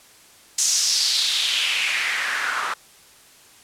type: noise with band-pass filter sweep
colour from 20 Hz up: white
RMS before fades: -22 dBFS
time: 0.58-2.74 s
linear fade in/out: 5 ms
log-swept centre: 6700 to 1200 Hz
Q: 3.3
effects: white hiss -50 dBFS RMS until 3.63 s + low-pass 11000 Hz 12 dB/octave